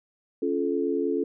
sine chord, Db augmented, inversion none, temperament just, 277.2 / 346.5 / 433.1 Hz, Db4 / F4 / A4, 0 / -14 / -27 cents, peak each -28 / -28 / -27 dBFS, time 0.42-1.24 s, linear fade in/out 5 ms, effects none

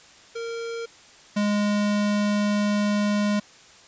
square tone pair in turn, 462.1 / 206.7 Hz, A#4 / G#3, -15 / -8 cents, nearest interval octave + major second, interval 1393 cents, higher first, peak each -30 / -21 dBFS, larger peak second, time 0.35-0.86 / 1.36-3.4 s, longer second, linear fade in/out 10 ms, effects white hiss -50 dBFS RMS until 3.87 s + resampled to 16000 Hz

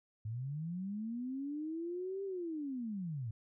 sine linear two-way sweep, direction up then down, 103.83 to 397.3 to 103.83 Hz, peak -37 dBFS, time 0.25-3.31 s, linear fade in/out 5 ms, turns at 2.24 s, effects none

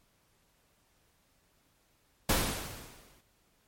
pink noise with exponential decay, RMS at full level -25 dBFS, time 2.29-3.21 s, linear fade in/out 5 ms, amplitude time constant 200 ms, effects pink hiss -70 dBFS RMS until 3.67 s + MP3 64 kbps

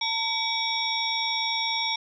sine tone cluster, 901 / 2276 / 3430 / 3763 / 5540 Hz, A5 / C#7 / A7 / A#7 / F8, +41 / +45 / -45 / +16 / -15 cents, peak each -31 dBFS, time 0.01-1.96 s, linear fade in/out 5 ms, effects none

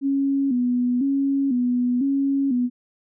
sine tone with vibrato, 260.5 Hz, C4, 7 cents flat, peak -18 dBFS, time 0.01-2.7 s, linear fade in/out 50 ms, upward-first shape square, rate 1 Hz, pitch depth 98 cents each way, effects none

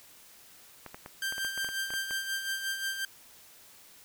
clicks, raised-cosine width 0.5 ms, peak -27 dBFS, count 12, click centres 0.863 / 0.945 / 1.061 / 1.324 / 1.381 / 1.448 / 1.577 / 1.646 / 1.689 / 1.905 / 1.938 / 2.109 s
sawtooth tone with tremolo, 1577 Hz, G6, 10 cents sharp, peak -26 dBFS, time 1.22-3.05 s, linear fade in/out 2 ms, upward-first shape sine, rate 5.6 Hz, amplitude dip 55%
effects white hiss -55 dBFS RMS until 4.04 s

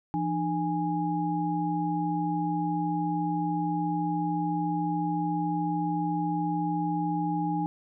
sine tone cluster, 169.4 / 303.2 / 826 Hz, E3 / D#4 / G#5, +48 / -45 / -10 cents, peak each -30 dBFS, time 0.14-7.66 s, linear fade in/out 0 ms, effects none

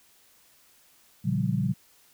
sine chord, G half-diminished seventh, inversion first, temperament just, 117.6 / 141.12 / 176.4 / 196 Hz, Bb2 / Db3 / F3 / G3, +16 / +31 / +18 / 0 cents, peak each -29 dBFS, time 1.24-1.74 s, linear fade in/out 20 ms, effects white hiss -60 dBFS RMS until 2.13 s

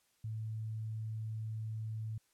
sine tone, 110 Hz, A2, in tune, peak -37 dBFS, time 0.24-2.18 s, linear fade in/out 5 ms, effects white hiss -74 dBFS RMS until 2.33 s + low-pass 12000 Hz 12 dB/octave

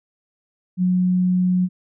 sine tone, 182 Hz, F#3, 28 cents flat, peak -15 dBFS, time 0.77-1.69 s, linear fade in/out 50 ms, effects none

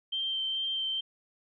sine tone with vibrato, 3136 Hz, G7, in tune, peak -29 dBFS, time 0.12-1.01 s, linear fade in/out 10 ms, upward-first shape sine, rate 2.3 Hz, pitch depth 12 cents each way, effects none

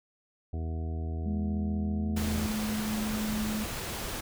harmonic tone, 80.9 Hz, E2, 32 cents flat, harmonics 1 / 2 / 3 / 4 / 5 / 6 / 8 / 9, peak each -31 / -43 / -43 / -46 / -47 / -53 / -52 / -51 dBFS, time 0.53-2.47 s, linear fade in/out 5 ms
sine tone with pitch glide, 207.7 to 214.7 Hz, G#3 to A3, 0 to -42 cents, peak -30 dBFS, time 1.26-3.64 s, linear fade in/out 2 ms, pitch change +58 cents, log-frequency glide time 1.91-2.1 s
pink noise, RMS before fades -36 dBFS, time 2.16-4.21 s, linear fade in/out 10 ms
effects none

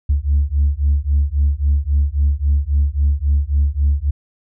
sine beating tone pair, 69.8 / 73.5 Hz, C#2 / D2, +13 / +2 cents, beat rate 3.7 Hz, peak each -15 dBFS, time 0.09-4.11 s, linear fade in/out 10 ms, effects tanh soft clip ceiling -8 dBFS

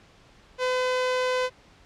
sawtooth tone, 507 Hz, B4, 45 cents sharp, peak -19 dBFS, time 0.58-1.5 s, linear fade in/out 50 ms, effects pink hiss -55 dBFS RMS until 1.85 s + low-pass 5000 Hz 12 dB/octave

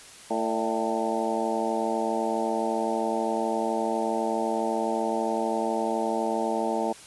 harmonic tone with a mistuned harmonic, 112 Hz, A2, 31 cents sharp, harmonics 2 / 3 / 4 / 5 / 6 / 7 / 8, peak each -32 / -32 / -32 / -32 / -32 / -32 / -32 dBFS, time 0.3-6.93 s, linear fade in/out 10 ms, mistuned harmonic 5, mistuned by +74 cents, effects white hiss -47 dBFS RMS until 7.06 s + resampled to 24000 Hz

